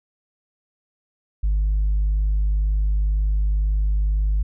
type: tone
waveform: sine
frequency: 51 Hz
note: G#1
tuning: 31 cents flat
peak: -15 dBFS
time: 1.43-4.43 s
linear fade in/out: 10 ms
effects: tanh soft clip ceiling -15 dBFS